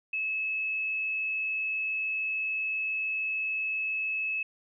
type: tone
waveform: sine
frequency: 2593 Hz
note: E7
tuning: 29 cents flat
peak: -28 dBFS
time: 0.13-4.43 s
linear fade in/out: 5 ms
effects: none